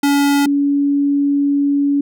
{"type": "tone pair in turn", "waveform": ["square", "sine"], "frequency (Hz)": [283.5, 283.5], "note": ["C#4", "C#4"], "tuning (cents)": [39, 39], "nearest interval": "unison", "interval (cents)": 0, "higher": "neither", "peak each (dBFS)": -12, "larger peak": "neither", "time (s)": [[0.03, 0.46], [0.46, 2.01]], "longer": "second", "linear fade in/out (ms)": 5, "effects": []}